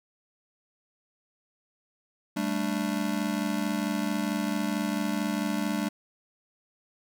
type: chord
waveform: square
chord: G suspended second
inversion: none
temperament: just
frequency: 196 / 220.5 / 294 Hz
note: G3 / A3 / D4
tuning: 0 / +4 / +2 cents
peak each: -32 dBFS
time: 2.36-5.89 s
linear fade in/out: 10 ms
effects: none